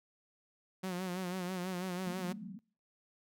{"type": "tone with vibrato", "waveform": "sawtooth", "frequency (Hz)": 182.5, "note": "F#3", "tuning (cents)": -24, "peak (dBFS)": -32, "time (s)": [0.83, 2.33], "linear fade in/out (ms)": 10, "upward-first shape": "sine", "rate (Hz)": 6.1, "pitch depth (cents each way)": 62}
{"type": "band-pass noise", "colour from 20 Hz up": "pink", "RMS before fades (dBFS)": -45, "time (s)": [2.07, 2.59], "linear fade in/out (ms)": 0, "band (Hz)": [170, 240], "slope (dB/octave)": 96}
{"effects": ["noise-tail reverb RT60 0.5 s tail -26 dB re dry"]}